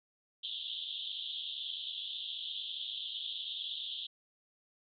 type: band-pass noise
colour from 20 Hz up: white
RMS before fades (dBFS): -41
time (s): 0.43-4.07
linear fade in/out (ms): 10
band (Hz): 3100 to 3700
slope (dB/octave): 96
effects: none